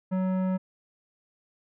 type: tone with tanh clipping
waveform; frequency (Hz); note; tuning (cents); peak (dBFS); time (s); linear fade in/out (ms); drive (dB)
sine; 186.7; F#3; +16; -26; 0.11-0.58; 20; 14
effects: none